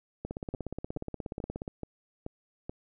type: two click trains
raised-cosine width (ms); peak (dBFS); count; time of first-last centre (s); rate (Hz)
2; -23 / -22; 6 / 25; 0.54-2.695 / 0.25-1.679; 2.32 / 16.8
effects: none